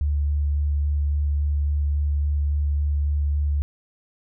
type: tone with vibrato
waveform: sine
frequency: 72.8 Hz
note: D2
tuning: 15 cents flat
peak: -19 dBFS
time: 0.01-3.62 s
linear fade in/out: 0 ms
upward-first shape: square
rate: 3.6 Hz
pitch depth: 9 cents each way
effects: none